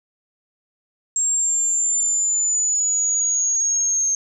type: linear sweep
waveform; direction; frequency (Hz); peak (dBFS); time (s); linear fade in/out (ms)
sine; down; 7500 to 6390; -17; 1.16-4.15; 2
effects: none